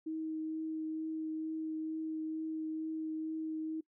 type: tone with vibrato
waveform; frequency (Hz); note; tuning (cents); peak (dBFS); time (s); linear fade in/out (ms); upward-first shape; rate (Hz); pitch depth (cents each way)
sine; 316.2; D#4; +28; -35; 0.06-3.81; 10; triangle; 2.2; 11
effects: noise-tail reverb RT60 0.1 s tail -22 dB re dry